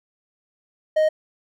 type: tone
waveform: triangle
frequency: 622.3 Hz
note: D#5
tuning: in tune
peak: -13 dBFS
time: 0.96-1.09 s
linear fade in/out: 10 ms
effects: none